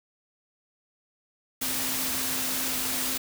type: tone in noise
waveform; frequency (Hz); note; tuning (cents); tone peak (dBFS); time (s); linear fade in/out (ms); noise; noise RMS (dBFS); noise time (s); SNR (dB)
sine; 260.1; C4; -10; -39; 1.61-3.18; 10; white; -29; 1.61-3.18; -13
effects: none